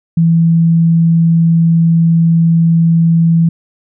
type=tone; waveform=sine; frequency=165.8 Hz; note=E3; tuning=10 cents sharp; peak=-6 dBFS; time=0.17-3.49 s; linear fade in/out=5 ms; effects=none